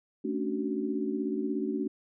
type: chord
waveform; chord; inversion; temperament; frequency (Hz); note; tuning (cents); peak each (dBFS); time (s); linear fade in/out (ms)
sine; D major seventh; second; equal with one note detuned; 220 / 277.2 / 293.7 / 375.2; A3 / C#4 / D4 / F#4; 0 / 0 / 0 / +24; -34; 0.24-1.88; 10
effects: none